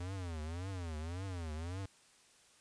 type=tone with vibrato; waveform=square; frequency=86.1 Hz; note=F2; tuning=24 cents flat; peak=-40 dBFS; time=0-1.86 s; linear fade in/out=5 ms; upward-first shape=triangle; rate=1.8 Hz; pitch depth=240 cents each way; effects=white hiss -65 dBFS RMS until 2.6 s + resampled to 22050 Hz